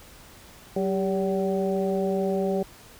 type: harmonic tone with a mistuned harmonic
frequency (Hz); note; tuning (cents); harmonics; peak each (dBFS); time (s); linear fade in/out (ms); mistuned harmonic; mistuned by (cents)
190.1; F#3; +47; 1 / 2 / 3 / 4; -27 / -26 / -29 / -34; 0.76-2.63; 5; 2; +60
effects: pink hiss -49 dBFS RMS until 2.99 s